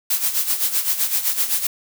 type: noise with tremolo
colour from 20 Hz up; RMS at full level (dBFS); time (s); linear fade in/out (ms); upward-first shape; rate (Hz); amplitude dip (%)
blue; -18; 0.1-1.67; 5; sine; 7.8; 70
effects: none